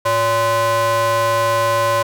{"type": "ring-modulated tone", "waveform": "square", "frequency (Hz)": 231.2, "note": "A#3", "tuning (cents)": -14, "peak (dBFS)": -12, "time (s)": [0.05, 2.03], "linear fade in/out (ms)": 10, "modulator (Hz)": 801, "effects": []}